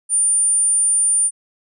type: tone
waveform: sine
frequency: 9200 Hz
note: D9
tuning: 37 cents flat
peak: -13 dBFS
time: 0.09-1.31 s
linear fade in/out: 50 ms
effects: none